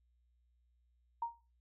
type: tone with exponential decay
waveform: sine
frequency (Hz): 933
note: A#5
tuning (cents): +1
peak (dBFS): -31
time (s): 1.22-1.41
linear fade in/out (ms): 5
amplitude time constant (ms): 40
effects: noise-tail reverb RT60 0.3 s tail -18 dB re dry + added 60 Hz sine -70 dBFS peak until 1.6 s